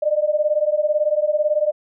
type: beating tone pair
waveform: sine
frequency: 594 / 612 Hz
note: D5 / D#5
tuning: +20 / -29 cents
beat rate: 18 Hz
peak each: -19 dBFS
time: 0.02-1.72 s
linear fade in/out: 10 ms
effects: none